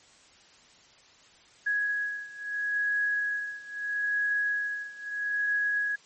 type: beating tone pair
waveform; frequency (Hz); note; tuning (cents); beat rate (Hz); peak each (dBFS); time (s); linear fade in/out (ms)
sine; 1666 / 1666.76; G#6 / G#6; +5 / +6; 0.76; -29 / -31; 1.66-5.96; 10
effects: white hiss -57 dBFS RMS until 6.05 s + MP3 32 kbps